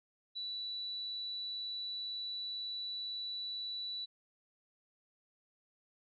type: tone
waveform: sine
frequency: 3951 Hz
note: B7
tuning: in tune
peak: -38 dBFS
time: 0.35-4.06 s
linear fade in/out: 20 ms
effects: none